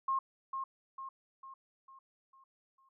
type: tone with echo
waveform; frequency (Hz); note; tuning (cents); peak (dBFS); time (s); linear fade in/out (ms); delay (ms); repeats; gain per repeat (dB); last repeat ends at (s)
sine; 1072; C6; +42; -29; 0.08-0.19; 5; 450; 6; -6; 2.89
effects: none